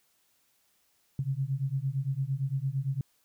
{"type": "beating tone pair", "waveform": "sine", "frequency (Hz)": [131.3, 140.1], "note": ["C3", "C#3"], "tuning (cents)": [6, 19], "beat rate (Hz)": 8.8, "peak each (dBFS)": -31, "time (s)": [1.19, 3.01], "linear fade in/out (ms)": 2, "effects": ["white hiss -70 dBFS RMS until 3.24 s"]}